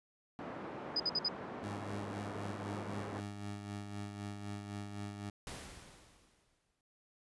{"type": "band-pass noise", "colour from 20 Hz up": "pink", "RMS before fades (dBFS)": -45, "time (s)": [0.39, 3.2], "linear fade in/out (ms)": 0, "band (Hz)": [200, 1200], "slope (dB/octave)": 12}
{"type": "tone bursts", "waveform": "sine", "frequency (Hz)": 4978, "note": "D#8", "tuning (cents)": 0, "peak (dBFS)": -30, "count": 4, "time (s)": [0.96, 1.285], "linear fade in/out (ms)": 5, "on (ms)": 40, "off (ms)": 55}
{"type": "tone with tremolo", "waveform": "20% pulse", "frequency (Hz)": 102, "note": "G#2", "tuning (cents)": -31, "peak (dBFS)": -35, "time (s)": [1.63, 5.3], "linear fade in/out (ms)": 5, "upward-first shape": "sine", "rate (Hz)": 3.9, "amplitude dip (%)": 45}
{"type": "noise with exponential decay", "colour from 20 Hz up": "pink", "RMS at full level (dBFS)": -44, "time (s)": [5.47, 6.81], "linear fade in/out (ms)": 1, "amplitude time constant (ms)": 290}
{"effects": ["resampled to 24000 Hz"]}